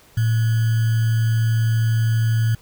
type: tone with sample-and-hold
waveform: sine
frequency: 112.5 Hz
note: A2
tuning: 39 cents sharp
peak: -15 dBFS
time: 0.17-2.55 s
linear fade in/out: 5 ms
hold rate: 1575 Hz
effects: pink hiss -51 dBFS RMS until 2.61 s